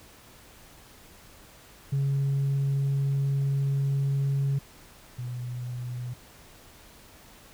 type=tone pair in turn; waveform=sine; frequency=138.3 / 123.26 Hz; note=C#3 / B2; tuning=-4 / -3 cents; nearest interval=major second; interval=199 cents; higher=first; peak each=-21 / -31 dBFS; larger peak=first; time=1.92-4.59 / 5.18-6.14 s; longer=first; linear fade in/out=10 ms; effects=tanh soft clip ceiling -21 dBFS + pink hiss -52 dBFS RMS until 7.53 s